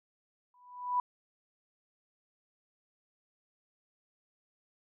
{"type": "tone with exponential growth", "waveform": "sine", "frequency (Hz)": 987.8, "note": "B5", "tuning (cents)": 0, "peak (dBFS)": -24, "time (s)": [0.54, 1], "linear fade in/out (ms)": 2, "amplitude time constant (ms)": 100, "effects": []}